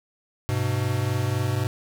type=tone pair together; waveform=square; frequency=101.6 / 125.48 Hz; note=G#2 / B2; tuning=-38 / +28 cents; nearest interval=major third; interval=366 cents; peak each=-26 dBFS; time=0.49-1.67 s; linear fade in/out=0 ms; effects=none